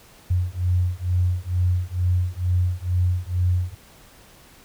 sine beating tone pair, 88.9 / 91.1 Hz, F2 / F#2, +31 / -26 cents, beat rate 2.2 Hz, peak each -22 dBFS, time 0.3-3.75 s, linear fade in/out 10 ms, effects pink hiss -50 dBFS RMS until 4.64 s

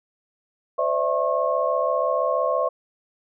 sine tone cluster, 514 / 589 / 655 / 1085 Hz, C5 / D5 / E5 / C#6, -31 / +5 / -11 / -37 cents, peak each -25 dBFS, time 0.78-2.69 s, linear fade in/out 10 ms, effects none

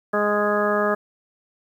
harmonic tone with a mistuned harmonic, 207.6 Hz, G#3, in tune, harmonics 1 / 2 / 3 / 4 / 5 / 6 / 7 / 8, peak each -27 / -24 / -23 / -32 / -31 / -25 / -36 / -27 dBFS, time 0.13-0.95 s, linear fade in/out 10 ms, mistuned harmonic 7, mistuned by -19 cents, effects 9-bit

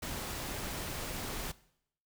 pink noise, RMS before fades -39 dBFS, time 0.02-1.52 s, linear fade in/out 10 ms, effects noise-tail reverb RT60 0.7 s tail -19 dB re dry

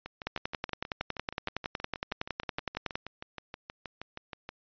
two click trains, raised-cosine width 0.3 ms, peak -23 / -15 dBFS, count 29 / 30, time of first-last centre 0.06-4.49 / 0.27-2.955 s, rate 6.32 / 10.8 Hz, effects resampled to 11025 Hz

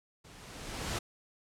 pink noise with level ramp, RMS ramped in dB -55 to -33 dBFS, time 0.24-0.99 s, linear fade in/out 10 ms, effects low-pass 9000 Hz 12 dB/octave

